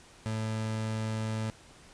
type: tone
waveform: 30% pulse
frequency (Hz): 110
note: A2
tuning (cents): 0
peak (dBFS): -28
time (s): 0.26-1.5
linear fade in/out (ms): 0
effects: pink hiss -55 dBFS RMS until 1.93 s + resampled to 22050 Hz